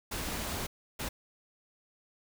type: noise bursts at uneven times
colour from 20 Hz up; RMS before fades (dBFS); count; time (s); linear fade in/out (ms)
pink; -36; 2; 0.11-0.67 / 0.99-1.09; 10
effects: none